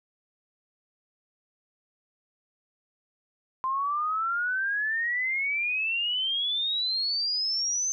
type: exponential sweep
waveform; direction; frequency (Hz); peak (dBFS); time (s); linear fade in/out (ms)
sine; up; 1037 to 6272; -25; 3.64-7.92; 0
effects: none